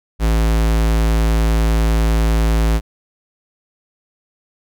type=tone; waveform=square; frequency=55 Hz; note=A1; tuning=in tune; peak=-13 dBFS; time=0.19-2.81 s; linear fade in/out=50 ms; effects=none